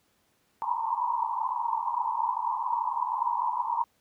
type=band-pass noise; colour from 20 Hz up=pink; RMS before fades=-29 dBFS; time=0.62-3.84 s; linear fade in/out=0 ms; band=910 to 1000 Hz; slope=96 dB/octave; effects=pink hiss -69 dBFS RMS until 4 s + high-pass 80 Hz 12 dB/octave